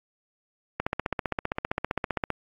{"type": "click train", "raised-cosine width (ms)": 0.5, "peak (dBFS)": -11, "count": 24, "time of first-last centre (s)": [0.8, 2.303], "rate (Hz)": 15.3, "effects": ["AAC 48 kbps"]}